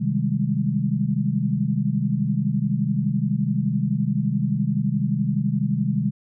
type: chord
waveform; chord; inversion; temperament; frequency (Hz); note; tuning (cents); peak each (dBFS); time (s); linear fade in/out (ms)
sine; Ab major seventh; first; equal; 130.81 / 155.56 / 196 / 207.7; C3 / Eb3 / G3 / Ab3; 0 / 0 / 0 / 0; -25; 0-6.11; 20
effects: none